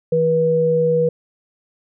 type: tone pair together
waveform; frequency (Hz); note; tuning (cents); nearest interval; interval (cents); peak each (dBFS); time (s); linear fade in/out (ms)
sine; 161.8 / 484.9; E3 / B4; -32 / -32; octave + perfect fifth; 1900; -21 / -14; 0.12-1.09; 5
effects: none